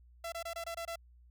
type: tone bursts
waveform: sawtooth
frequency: 672 Hz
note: E5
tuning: 33 cents sharp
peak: -34 dBFS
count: 7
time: 0.24-0.958 s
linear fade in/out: 5 ms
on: 82 ms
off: 24 ms
effects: added 60 Hz sine -57 dBFS peak until 1.3 s